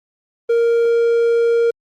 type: tone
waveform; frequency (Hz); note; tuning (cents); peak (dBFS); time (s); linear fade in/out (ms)
triangle; 466.2; A#4; 0; -10; 0.49-1.71; 10
effects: Opus 24 kbps